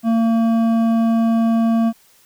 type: tone with hard clipping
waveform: sine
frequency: 227.7 Hz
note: A#3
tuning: 40 cents flat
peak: -15 dBFS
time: 0.03-1.93 s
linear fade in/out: 50 ms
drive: 9 dB
effects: white hiss -53 dBFS RMS until 2.25 s